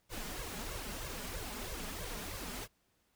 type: noise with flanger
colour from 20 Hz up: pink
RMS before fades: -42 dBFS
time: 0.09-2.68 s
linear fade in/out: 50 ms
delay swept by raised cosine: 1.8 to 4.9 ms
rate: 3.1 Hz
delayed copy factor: +0.9
effects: pink hiss -75 dBFS RMS until 3.15 s